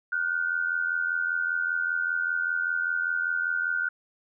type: tone pair together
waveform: sine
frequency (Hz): 1431.9 / 1517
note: F6 / F#6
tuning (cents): +43 / +43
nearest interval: minor second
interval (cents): 100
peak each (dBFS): -27 / -28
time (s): 0.12-3.89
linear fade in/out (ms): 5
effects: none

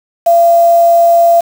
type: tone with quantisation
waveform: sine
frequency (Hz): 681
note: F5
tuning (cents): -44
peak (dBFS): -4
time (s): 0.26-1.41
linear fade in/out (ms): 10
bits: 4
effects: none

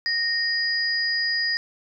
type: tone pair together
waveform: sine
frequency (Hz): 1851 / 4910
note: A#6 / D#8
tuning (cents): -13 / -24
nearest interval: octave + perfect fourth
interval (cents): 1689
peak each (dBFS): -24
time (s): 0.06-1.57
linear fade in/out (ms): 0
effects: none

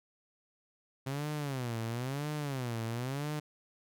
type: tone with vibrato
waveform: sawtooth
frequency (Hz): 130.81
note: C3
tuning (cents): 0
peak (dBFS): -30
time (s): 1.06-3.4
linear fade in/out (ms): 10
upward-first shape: sine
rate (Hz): 0.99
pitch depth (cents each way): 250
effects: none

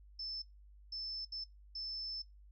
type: tone bursts at uneven times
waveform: sine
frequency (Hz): 5274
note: E8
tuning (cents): 0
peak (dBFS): -40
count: 4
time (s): 0.19-0.42 / 0.92-1.25 / 1.32-1.44 / 1.75-2.22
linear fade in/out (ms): 5
effects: noise-tail reverb RT60 0.2 s tail -19 dB re dry + added 50 Hz sine -56 dBFS peak until 2.51 s

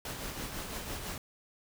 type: noise with tremolo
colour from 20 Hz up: pink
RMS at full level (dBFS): -38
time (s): 0.05-1.18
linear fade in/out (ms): 2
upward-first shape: sine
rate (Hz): 6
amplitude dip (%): 40
effects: none

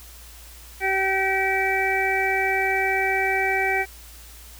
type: harmonic tone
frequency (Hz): 384.6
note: G4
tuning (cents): -33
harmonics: 1 / 2 / 4 / 5 / 6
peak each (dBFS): -27 / -25 / -29 / -27 / -24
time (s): 0.8-3.86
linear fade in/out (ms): 50
effects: added 58 Hz sine -44 dBFS peak until 4.59 s + white hiss -46 dBFS RMS until 4.59 s

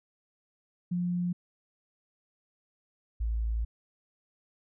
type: tone pair in turn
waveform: sine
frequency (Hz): 176.7 / 55.81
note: F3 / A1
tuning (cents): +21 / +25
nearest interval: octave + minor sixth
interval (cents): 1996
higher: first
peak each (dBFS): -27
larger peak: neither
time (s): 0.91-1.33 / 3.2-3.65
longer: second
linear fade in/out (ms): 10
effects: none

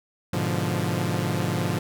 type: chord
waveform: sawtooth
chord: G# diminished seventh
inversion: none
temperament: equal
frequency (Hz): 103.83 / 123.47 / 146.83 / 174.61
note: G#2 / B2 / D3 / F3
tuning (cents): 0 / 0 / 0 / 0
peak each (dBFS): -25 / -26 / -26 / -24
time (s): 0.33-1.79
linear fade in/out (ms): 5
effects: none

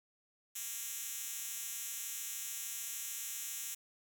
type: tone with high-pass filter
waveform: 5% pulse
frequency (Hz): 233.1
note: A#3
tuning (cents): 0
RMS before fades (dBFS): -42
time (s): 0.55-3.75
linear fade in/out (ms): 10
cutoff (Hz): 7000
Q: 0.78
effects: none

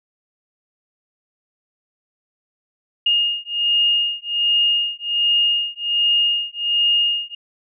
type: beating tone pair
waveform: sine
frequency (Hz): 2842 / 2843.3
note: F7 / F7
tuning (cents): +30 / +30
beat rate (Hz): 1.3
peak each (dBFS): -19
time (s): 3.06-7.35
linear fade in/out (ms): 5
effects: none

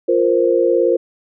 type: chord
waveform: sine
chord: F suspended fourth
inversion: none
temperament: just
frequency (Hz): 349.2 / 465.6 / 523.8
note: F4 / Bb4 / C5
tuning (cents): 0 / -2 / +2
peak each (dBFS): -16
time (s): 0.08-0.97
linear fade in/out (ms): 10
effects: none

